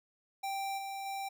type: tone with level steps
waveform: square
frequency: 784 Hz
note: G5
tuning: in tune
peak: -35 / -39 / -37 dBFS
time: 0.43-1.29 s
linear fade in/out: 10 ms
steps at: 0.77 / 1.05 s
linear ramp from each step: 20 ms
effects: none